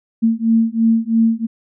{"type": "beating tone pair", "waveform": "sine", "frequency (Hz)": [225, 228], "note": ["A3", "A#3"], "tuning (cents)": [39, -38], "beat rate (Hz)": 3, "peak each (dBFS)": -15, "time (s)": [0.22, 1.47], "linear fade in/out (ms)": 20, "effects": []}